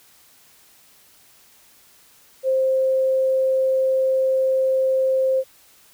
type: tone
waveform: sine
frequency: 526 Hz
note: C5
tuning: 9 cents sharp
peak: -16 dBFS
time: 2.43-5.44 s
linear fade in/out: 50 ms
effects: white hiss -53 dBFS RMS until 5.93 s